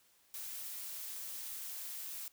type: noise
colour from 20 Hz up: blue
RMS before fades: -44 dBFS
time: 0.34-2.28 s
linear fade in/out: 2 ms
effects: white hiss -69 dBFS RMS until 2.32 s